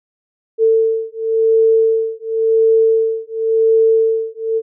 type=beating tone pair; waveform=sine; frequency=447 / 447.93 Hz; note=A4 / A4; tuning=+27 / +31 cents; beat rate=0.93 Hz; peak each=-14 dBFS; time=0.58-4.62 s; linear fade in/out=50 ms; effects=none